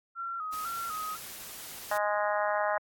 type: tone with vibrato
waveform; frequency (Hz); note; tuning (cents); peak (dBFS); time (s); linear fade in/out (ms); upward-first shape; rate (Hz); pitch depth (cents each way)
sine; 1311; E6; -10; -33; 0.15-1.18; 50; square; 2; 69
type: noise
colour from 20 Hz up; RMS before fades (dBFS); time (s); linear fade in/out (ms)
white; -43; 0.52-1.98; 10
type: harmonic tone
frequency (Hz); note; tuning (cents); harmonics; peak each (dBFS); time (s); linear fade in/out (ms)
207.7; G#3; 0; 3 / 4 / 5 / 6 / 7 / 8 / 9; -30 / -32 / -34 / -36 / -37 / -38 / -39; 1.91-2.78; 5
effects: AAC 64 kbps